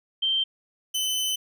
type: tone pair in turn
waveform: sine / sawtooth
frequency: 3136 / 3036 Hz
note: G7 / F#7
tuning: 0 / +44 cents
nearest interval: minor second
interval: 56 cents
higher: first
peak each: -21 dBFS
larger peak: neither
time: 0.22-0.44 / 0.94-1.36 s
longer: second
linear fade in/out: 10 ms
effects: none